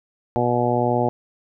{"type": "harmonic tone", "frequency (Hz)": 121.5, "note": "B2", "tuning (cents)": -28, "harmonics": [1, 2, 3, 4, 5, 6, 7], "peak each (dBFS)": [-25, -25, -25, -25, -25, -25, -25], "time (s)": [0.36, 1.09], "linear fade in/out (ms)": 0, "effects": []}